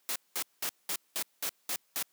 white noise bursts, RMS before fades -33 dBFS, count 8, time 0.09-2.026 s, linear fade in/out 0 ms, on 67 ms, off 200 ms, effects white hiss -71 dBFS RMS until 2.12 s + high-pass 200 Hz 12 dB/octave

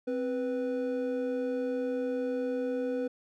triangle tone pair together, 261.4 / 493.9 Hz, C4 / B4, -1 / 0 cents, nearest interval major seventh, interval 1101 cents, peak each -31 / -29 dBFS, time 0.07-3.08 s, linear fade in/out 10 ms, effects none

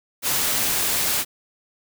white noise, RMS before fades -22 dBFS, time 0.22-1.25 s, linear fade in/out 50 ms, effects none

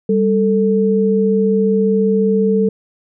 sine tone pair together, 197.2 / 442.7 Hz, G3 / A4, +11 / +11 cents, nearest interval octave + major second, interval 1400 cents, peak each -14 dBFS, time 0.09-2.69 s, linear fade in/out 5 ms, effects none

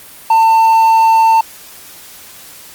triangle tone, 897 Hz, A5, 33 cents sharp, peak -4 dBFS, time 0.3-1.41 s, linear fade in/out 5 ms, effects white hiss -36 dBFS RMS until 2.74 s + Opus 32 kbps

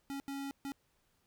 square tone bursts at uneven times, 276.8 Hz, C#4, 2 cents flat, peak -39 dBFS, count 3, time 0.1-0.2 / 0.28-0.51 / 0.65-0.72 s, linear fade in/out 0 ms, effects pink hiss -75 dBFS RMS until 1.26 s

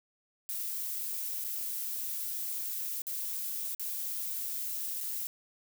violet noise with dropouts, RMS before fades -36 dBFS, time 0.49-5.27 s, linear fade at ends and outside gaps 0 ms, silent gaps 1.441-1.447 / 3.019-3.068 / 3.748-3.796 / 5.005-5.01 s, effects none

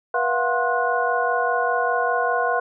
sine tone cluster, 483.9 / 685 / 730 / 1057 / 1464 Hz, B4 / F5 / F#5 / C6 / F#6, -35 / -34 / -24 / +17 / -19 cents, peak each -25 dBFS, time 0.14-2.6 s, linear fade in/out 5 ms, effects none

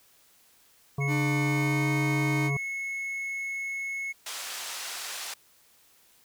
harmonic tone, 140 Hz, C#3, 18 cents sharp, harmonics 1 / 3 / 5 / 7 / 8, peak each -26 / -37 / -41 / -45 / -42 dBFS, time 0.98-2.57 s, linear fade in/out 5 ms
triangle tone, 2188 Hz, C#7, 23 cents flat, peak -29 dBFS, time 1-4.13 s, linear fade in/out 20 ms
45% pulse tone with pitch glide, 300.1 to 307.5 Hz, D4 to D#4, +38 to -20 cents, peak -29 dBFS, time 1.07-2.51 s, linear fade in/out 50 ms, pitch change +42 cents, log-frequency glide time 1.41-1.89 s
white band-pass noise, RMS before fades -37 dBFS, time 4.26-5.34 s, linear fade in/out 5 ms, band 720 to 7600 Hz, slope 12 dB/octave
effects white hiss -61 dBFS RMS until 6.24 s

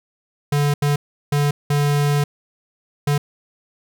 square tone bursts at uneven times, 144.9 Hz, D3, 23 cents flat, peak -16 dBFS, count 5, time 0.52-0.74 / 0.82-0.96 / 1.32-1.51 / 1.7-2.24 / 3.07-3.18 s, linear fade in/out 5 ms, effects none

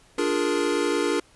square chord, Bb dominant seventh, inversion first, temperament equal, 293.7 / 349.2 / 415.3 / 466.2 Hz, D4 / F4 / Ab4 / Bb4, 0 / 0 / 0 / 0 cents, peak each -28 dBFS, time 0.18-1.2 s, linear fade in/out 5 ms, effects pink hiss -56 dBFS RMS until 1.35 s + resampled to 24000 Hz

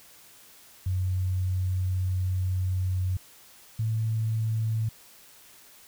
sine tone pair in turn, 92.5 / 110.93 Hz, F#2 / A2, 0 / +15 cents, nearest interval minor third, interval 315 cents, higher second, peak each -24 / -24 dBFS, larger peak neither, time 0.86-3.17 / 3.79-4.89 s, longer first, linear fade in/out 5 ms, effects white hiss -53 dBFS RMS until 5.87 s

